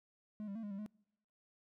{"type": "tone with pitch steps", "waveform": "triangle", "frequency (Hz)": [212, 197.9, 225.7, 206, 196.2, 211.5], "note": ["G#3", "G3", "A3", "G#3", "G3", "G#3"], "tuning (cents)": [36, 17, 44, -14, 2, 32], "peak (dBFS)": -39, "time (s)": [0.4, 0.862], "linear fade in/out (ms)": 0, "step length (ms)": 77, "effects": ["noise-tail reverb RT60 0.9 s tail -26 dB re dry"]}